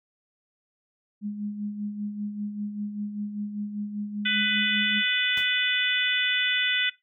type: tone with tremolo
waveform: sine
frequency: 207.3 Hz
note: G#3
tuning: 3 cents flat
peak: -27 dBFS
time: 1.21-5.03 s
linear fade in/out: 50 ms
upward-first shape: sine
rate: 5.1 Hz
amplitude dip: 55%
type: harmonic tone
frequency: 498 Hz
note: B4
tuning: 14 cents sharp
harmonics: 3 / 4 / 5 / 6 / 7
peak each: -28 / -28 / -30 / -29 / -28 dBFS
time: 4.25-6.9 s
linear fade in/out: 10 ms
type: noise with exponential decay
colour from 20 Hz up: pink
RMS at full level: -38 dBFS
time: 5.37-5.52 s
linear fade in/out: 2 ms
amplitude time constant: 31 ms
effects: noise-tail reverb RT60 0.2 s tail -19 dB re dry